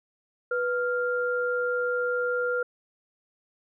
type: tone pair together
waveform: sine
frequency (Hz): 492 / 1396.9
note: B4 / F6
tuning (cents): -7 / 0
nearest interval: octave + tritone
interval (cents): 1807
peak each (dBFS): -26 / -28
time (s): 0.51-2.63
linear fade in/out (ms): 5
effects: none